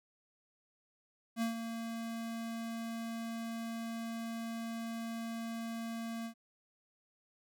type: tone with ADSR envelope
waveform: square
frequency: 228.7 Hz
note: A#3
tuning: 33 cents flat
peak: -31 dBFS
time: 1.36-6.34 s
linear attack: 58 ms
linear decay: 120 ms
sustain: -8 dB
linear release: 86 ms
effects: none